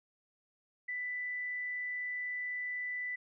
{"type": "tone", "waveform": "sine", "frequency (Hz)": 1986, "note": "B6", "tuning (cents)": 9, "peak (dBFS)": -35, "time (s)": [0.88, 3.16], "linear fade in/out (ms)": 10, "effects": []}